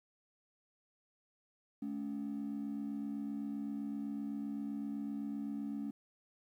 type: ring-modulated tone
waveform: triangle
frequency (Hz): 248.4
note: B3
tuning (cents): +10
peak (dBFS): -31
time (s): 1.82-5.91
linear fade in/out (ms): 5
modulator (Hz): 33.9
effects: tanh soft clip ceiling -32 dBFS + 12-bit